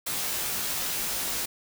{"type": "noise with comb filter", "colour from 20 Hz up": "white", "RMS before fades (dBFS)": -30, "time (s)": [0.06, 1.46], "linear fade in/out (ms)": 10, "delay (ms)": 16, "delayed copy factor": -0.8, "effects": []}